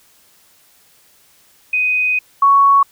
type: tone pair in turn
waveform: sine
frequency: 2500 / 1113.6 Hz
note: D#7 / C#6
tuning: +8 / +8 cents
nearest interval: octave + major second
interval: 1400 cents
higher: first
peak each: -13 / -7 dBFS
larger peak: second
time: 1.73-2.19 / 2.42-2.83 s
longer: first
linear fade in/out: 5 ms
effects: white hiss -52 dBFS RMS until 2.91 s